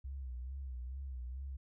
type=tone with vibrato; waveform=sine; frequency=64.6 Hz; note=C2; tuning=21 cents flat; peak=-40 dBFS; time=0.04-1.57 s; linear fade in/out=10 ms; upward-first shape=sine; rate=2.3 Hz; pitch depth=100 cents each way; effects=none